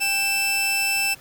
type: tone pair together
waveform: sawtooth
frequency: 788 / 2651 Hz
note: G5 / E7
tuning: +9 / +9 cents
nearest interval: octave + major sixth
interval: 2100 cents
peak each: -27 / -17 dBFS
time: 0-1.15 s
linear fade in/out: 20 ms
effects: pink hiss -48 dBFS RMS until 1.2 s